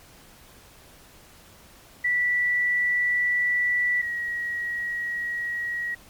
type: tone pair in turn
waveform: sine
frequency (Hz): 1960 / 1906.4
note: B6 / A#6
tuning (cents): -14 / +38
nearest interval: unison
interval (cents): 48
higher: first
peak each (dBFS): -20 / -26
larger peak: first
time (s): 2.04-4.02 / 4.02-5.95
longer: first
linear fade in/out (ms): 10
effects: pink hiss -51 dBFS RMS until 6.09 s + MP3 96 kbps